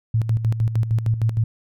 sine tone with tremolo, 112.5 Hz, A2, 39 cents sharp, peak -15 dBFS, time 0.14-1.44 s, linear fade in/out 5 ms, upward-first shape square, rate 6.5 Hz, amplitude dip 65%, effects none

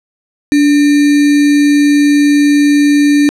sine tone with sample-and-hold, 290 Hz, D4, 22 cents flat, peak -5 dBFS, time 0.52-3.29 s, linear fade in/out 0 ms, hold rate 2100 Hz, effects low-pass 9000 Hz 12 dB/octave

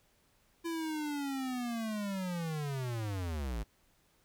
square linear sweep, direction down, 338.2 to 50.2 Hz, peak -35 dBFS, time 0.64-3.64 s, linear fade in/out 20 ms, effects pink hiss -70 dBFS RMS until 4.24 s

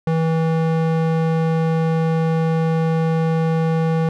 square tone with band-pass filter, 162.2 Hz, E3, 28 cents flat, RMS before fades -18 dBFS, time 0.07-4.09 s, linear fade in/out 2 ms, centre 390 Hz, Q 0.52, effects none

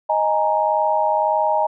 sine chord, D# suspended fourth, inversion none, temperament equal, 622.3 / 830.6 / 932.3 Hz, D#5 / G#5 / A#5, 0 / 0 / 0 cents, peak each -20 dBFS, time 0.09-1.67 s, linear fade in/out 10 ms, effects none

